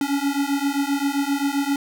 square beating tone pair, 277.2 / 284.8 Hz, C#4 / C#4, 0 / +47 cents, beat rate 7.6 Hz, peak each -24 dBFS, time 0.01-1.76 s, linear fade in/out 2 ms, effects none

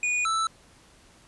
square tone pair in turn, 2458 / 1319.9 Hz, D#7 / E6, -22 / +2 cents, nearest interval major seventh, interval 1076 cents, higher first, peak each -24 dBFS, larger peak neither, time 0.03-0.25 / 0.25-0.47 s, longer neither, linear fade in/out 2 ms, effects pink hiss -56 dBFS RMS until 1.27 s + resampled to 24000 Hz

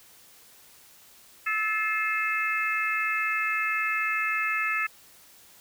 harmonic tone with a mistuned harmonic, 434.8 Hz, A4, 21 cents flat, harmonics 3 / 4 / 5 / 6, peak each -30 / -30 / -30 / -30 dBFS, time 1.46-4.87 s, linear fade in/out 10 ms, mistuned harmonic 5, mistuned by -43 cents, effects white hiss -54 dBFS RMS until 5.6 s

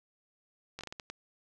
slowing click train, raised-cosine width 0.2 ms, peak -24 dBFS, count 7, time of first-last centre 0.79-1.1 s, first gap 19 ms, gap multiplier 1.4, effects none

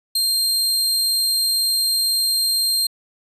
sawtooth tone, 4186 Hz, C8, in tune, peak -14 dBFS, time 0.15-2.87 s, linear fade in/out 5 ms, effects resampled to 32000 Hz + 9-bit

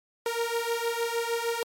sawtooth beating tone pair, 462.4 / 468.9 Hz, A#4 / A#4, -14 / +10 cents, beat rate 6.5 Hz, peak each -26 dBFS, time 0.26-1.63 s, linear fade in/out 2 ms, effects MP3 64 kbps

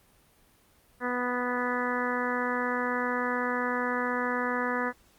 harmonic tone, 246.9 Hz, B3, in tune, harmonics 1 / 2 / 3 / 4 / 5 / 6 / 7 / 8, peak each -33 / -33 / -39 / -34 / -35 / -37 / -34 / -39 dBFS, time 1-4.93 s, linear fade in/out 50 ms, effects pink hiss -62 dBFS RMS until 5.18 s + Opus 32 kbps

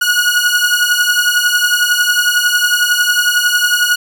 sawtooth beating tone pair, 1447 / 1458 Hz, F#6 / F#6, -39 / -26 cents, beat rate 11 Hz, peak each -10 dBFS, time 0.01-3.96 s, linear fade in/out 10 ms, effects none

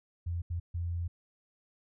sine tone bursts at uneven times, 85.9 Hz, F2, 28 cents flat, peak -31 dBFS, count 3, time 0.26-0.42 / 0.5-0.6 / 0.74-1.08 s, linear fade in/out 10 ms, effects none

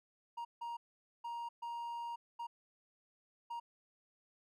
triangle tone bursts at uneven times, 940 Hz, A#5, 14 cents sharp, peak -38 dBFS, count 6, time 0.37-0.45 / 0.61-0.77 / 1.24-1.49 / 1.62-2.16 / 2.39-2.47 / 3.5-3.6 s, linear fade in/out 10 ms, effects none

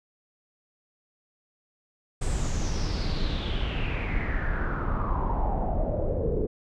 brown noise with low-pass filter sweep, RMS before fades -27 dBFS, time 2.21-6.47 s, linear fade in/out 10 ms, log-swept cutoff 8400 to 420 Hz, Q 6.1, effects none

